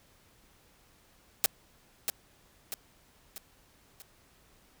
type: noise with echo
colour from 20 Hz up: white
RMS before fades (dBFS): -24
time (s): 1.44-1.46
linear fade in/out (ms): 0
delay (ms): 640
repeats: 4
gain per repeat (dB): -6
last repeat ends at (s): 4.02
effects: pink hiss -63 dBFS RMS until 4.8 s